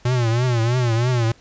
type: tone with vibrato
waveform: square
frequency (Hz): 120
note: B2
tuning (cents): -49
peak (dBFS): -17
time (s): 0.05-1.32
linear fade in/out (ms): 5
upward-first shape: triangle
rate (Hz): 3.1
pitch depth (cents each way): 130
effects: pink hiss -52 dBFS RMS until 1.4 s + resampled to 16000 Hz